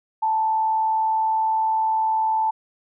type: tone with frequency modulation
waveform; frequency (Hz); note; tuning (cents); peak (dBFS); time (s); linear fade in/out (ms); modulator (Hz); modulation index
sine; 880; A5; 0; -18; 0.22-2.51; 10; 79.7; 0.3
effects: none